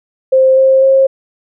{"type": "tone with pitch steps", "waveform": "sine", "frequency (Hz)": [525, 530.5, 536], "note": ["C5", "C5", "C5"], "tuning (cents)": [6, 24, 42], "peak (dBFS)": -5, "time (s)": [0.32, 1.07], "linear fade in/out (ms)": 10, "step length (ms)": 250, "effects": []}